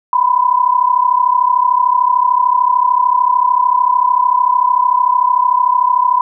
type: tone pair together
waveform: sine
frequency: 980 / 1013.4 Hz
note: B5 / B5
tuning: -14 / +44 cents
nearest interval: minor second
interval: 58 cents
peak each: -12 dBFS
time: 0.13-6.21 s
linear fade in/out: 2 ms
effects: none